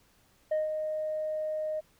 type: tone with ADSR envelope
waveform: sine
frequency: 619 Hz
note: D#5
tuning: 9 cents flat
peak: -22 dBFS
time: 0.51-1.81 s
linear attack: 9 ms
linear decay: 160 ms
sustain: -7 dB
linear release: 21 ms
effects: tanh soft clip ceiling -24 dBFS + pink hiss -65 dBFS RMS until 1.99 s